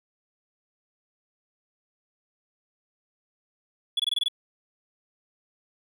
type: tone bursts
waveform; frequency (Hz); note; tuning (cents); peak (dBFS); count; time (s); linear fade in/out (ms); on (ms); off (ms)
triangle; 3400; G#7; +40; -20; 7; 3.97-4.284; 5; 26; 22
effects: none